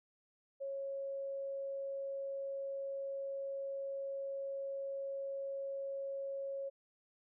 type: tone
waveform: sine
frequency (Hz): 549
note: C#5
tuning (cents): -17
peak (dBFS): -38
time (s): 0.6-6.7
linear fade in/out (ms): 20
effects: none